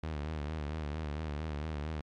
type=tone with vibrato; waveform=sawtooth; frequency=76 Hz; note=D#2; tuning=40 cents flat; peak=-31 dBFS; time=0.03-2.01 s; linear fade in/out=5 ms; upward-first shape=sine; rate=4.4 Hz; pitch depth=85 cents each way; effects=low-pass 4000 Hz 12 dB/octave + MP3 96 kbps